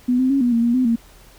sine tone with pitch steps, 248.1 / 258.8 / 275.1 / 242.9 / 231.8 / 236.8 / 255.8 / 230.9 Hz, B3 / C4 / C#4 / B3 / A#3 / A#3 / C4 / A#3, +8 / -19 / -13 / -29 / -10 / +27 / -39 / -16 cents, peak -14 dBFS, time 0.08-0.96 s, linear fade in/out 10 ms, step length 110 ms, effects added 43 Hz sine -48 dBFS peak until 1.38 s + pink hiss -49 dBFS RMS until 1.38 s

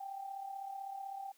sine tone with amplitude modulation, 784 Hz, G5, in tune, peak -38 dBFS, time 0-1.32 s, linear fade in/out 10 ms, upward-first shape sine, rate 35.9 Hz, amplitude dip 60%, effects white hiss -68 dBFS RMS until 1.37 s + high-pass 300 Hz 12 dB/octave

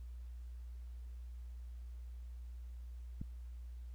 click, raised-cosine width 5 ms, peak -29 dBFS, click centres 3.215 s, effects added 60 Hz sine -45 dBFS peak until 3.94 s + pink hiss -73 dBFS RMS until 3.94 s

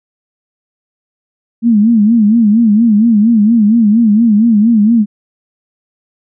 sine tone with vibrato, 220 Hz, A3, in tune, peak -5 dBFS, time 1.62-5.06 s, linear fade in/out 50 ms, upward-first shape sine, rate 4.3 Hz, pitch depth 130 cents each way, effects none

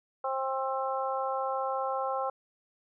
harmonic tone, 265.5 Hz, C4, 25 cents sharp, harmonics 2 / 3 / 4 / 5, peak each -33 / -33 / -35 / -37 dBFS, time 0.24-2.3 s, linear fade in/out 5 ms, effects none

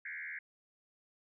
sine tone with frequency modulation, 1900 Hz, A#6, 33 cents sharp, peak -40 dBFS, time 0.05-0.39 s, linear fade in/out 5 ms, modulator 79.8 Hz, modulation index 4, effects none

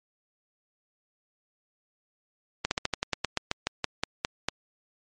slowing click train, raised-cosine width 0.2 ms, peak -8 dBFS, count 15, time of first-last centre 2.65-4.486 s, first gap 61 ms, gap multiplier 1.11, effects MP3 48 kbps

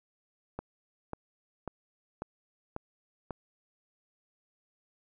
click train, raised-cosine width 1 ms, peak -22 dBFS, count 6, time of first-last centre 0.59-3.307 s, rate 1.84 Hz, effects none

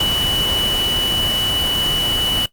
sine tone in noise, 2960 Hz, F#7, in tune, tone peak -16 dBFS, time 0-2.46 s, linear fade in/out 5 ms, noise pink, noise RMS -23 dBFS, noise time 0-2.46 s, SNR +4 dB, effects noise-tail reverb RT60 0.1 s tail -17 dB re dry + Opus 48 kbps

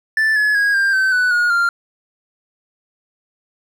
triangle tone with pitch steps, 1760 / 1702 / 1645.9 / 1591.7 / 1539.3 / 1488.6 / 1439.5 / 1392.1 Hz, A6 / G#6 / G#6 / G6 / G6 / F#6 / F#6 / F6, 0 / +42 / -16 / +26 / -32 / +10 / -48 / -6 cents, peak -11 dBFS, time 0.17-1.69 s, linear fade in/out 2 ms, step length 190 ms, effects none

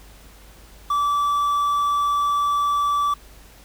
triangle tone with quantisation, 1158 Hz, D6, 25 cents flat, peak -16 dBFS, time 0.9-3.14 s, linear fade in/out 5 ms, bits 7, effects added 50 Hz sine -46 dBFS peak until 3.64 s + pink hiss -49 dBFS RMS until 3.64 s

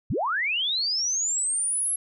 sine linear sweep, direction up, 56.4 to 11175 Hz, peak -23 dBFS, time 0.1-1.96 s, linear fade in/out 5 ms, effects none

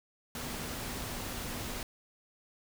sine tone in noise, 243 Hz, B3, 28 cents flat, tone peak -48 dBFS, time 0.35-1.83 s, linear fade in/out 2 ms, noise pink, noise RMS -39 dBFS, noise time 0.35-1.83 s, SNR -12 dB, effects none

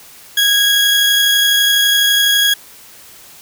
40% pulse tone pair together, 1646 / 3324 Hz, G#6 / G#7, -16 / +1 cents, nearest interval octave, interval 1217 cents, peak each -14 / -11 dBFS, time 0.37-2.54 s, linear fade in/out 5 ms, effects white hiss -40 dBFS RMS until 3.41 s

